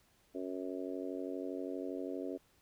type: harmonic tone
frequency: 92.5 Hz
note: F#2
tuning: in tune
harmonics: 3 / 4 / 5 / 6 / 7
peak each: -41 / -43 / -45 / -47 / -48 dBFS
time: 0.34-2.38 s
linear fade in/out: 20 ms
effects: pink hiss -70 dBFS RMS until 2.61 s